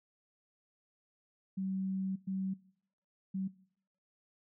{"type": "tone bursts at uneven times", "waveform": "sine", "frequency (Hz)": 190.7, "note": "G3", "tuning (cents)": -47, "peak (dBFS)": -33, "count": 3, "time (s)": [[1.57, 2.16], [2.27, 2.54], [3.34, 3.48]], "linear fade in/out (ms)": 10, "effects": ["noise-tail reverb RT60 0.7 s tail -21 dB re dry"]}